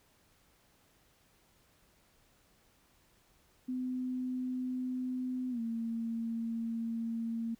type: tone with pitch glide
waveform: sine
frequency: 254 to 228.9 Hz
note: B3 to A#3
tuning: +49 to -31 cents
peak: -33 dBFS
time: 3.68-7.55 s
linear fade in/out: 10 ms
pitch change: -180 cents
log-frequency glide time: 5.5-5.6 s
effects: pink hiss -68 dBFS RMS until 7.59 s